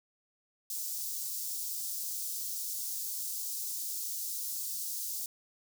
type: high-pass noise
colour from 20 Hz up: white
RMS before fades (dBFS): -37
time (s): 0.7-5.26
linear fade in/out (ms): 2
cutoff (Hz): 5000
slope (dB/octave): 24
effects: none